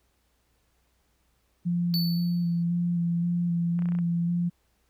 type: tone with vibrato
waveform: sine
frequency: 172.2 Hz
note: F3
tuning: 24 cents flat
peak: -23 dBFS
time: 1.65-4.5 s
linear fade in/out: 20 ms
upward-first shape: square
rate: 1.9 Hz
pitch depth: 15 cents each way
type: tone with exponential decay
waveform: square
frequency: 4483 Hz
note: C#8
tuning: 19 cents sharp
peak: -26 dBFS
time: 1.94-2.63 s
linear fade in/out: 0 ms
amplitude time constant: 150 ms
type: clicks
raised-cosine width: 0.5 ms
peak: -30 dBFS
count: 7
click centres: 3.791 / 3.822 / 3.857 / 3.888 / 3.921 / 3.951 / 3.988 s
effects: added 60 Hz sine -70 dBFS peak until 4.89 s + pink hiss -71 dBFS RMS until 4.89 s